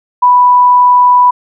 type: tone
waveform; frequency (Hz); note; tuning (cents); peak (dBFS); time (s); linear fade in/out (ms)
sine; 987.8; B5; 0; -3; 0.22-1.31; 10
effects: none